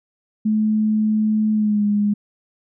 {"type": "tone with pitch glide", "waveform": "sine", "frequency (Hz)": [215.3, 206.4], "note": ["A3", "G#3"], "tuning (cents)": [-37, -10], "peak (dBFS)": -15, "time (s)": [0.45, 2.14], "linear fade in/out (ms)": 10, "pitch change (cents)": -73, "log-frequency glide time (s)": [1.53, 1.84], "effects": []}